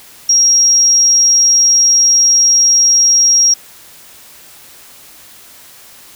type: tone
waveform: sine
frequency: 5620 Hz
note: F8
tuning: 10 cents sharp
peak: -6 dBFS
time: 0.29-3.54 s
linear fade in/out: 5 ms
effects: white hiss -39 dBFS RMS until 6.15 s